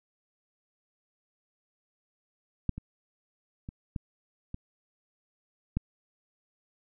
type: clicks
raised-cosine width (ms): 5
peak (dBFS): -14 / -25 / -26 / -20 / -24 / -15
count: 6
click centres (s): 2.693 / 2.78 / 3.689 / 3.962 / 4.544 / 5.77
effects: none